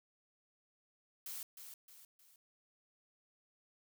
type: noise with echo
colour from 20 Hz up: blue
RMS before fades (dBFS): -45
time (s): 1.26-1.43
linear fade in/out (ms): 2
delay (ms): 310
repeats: 3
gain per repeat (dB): -7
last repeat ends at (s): 2.36
effects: none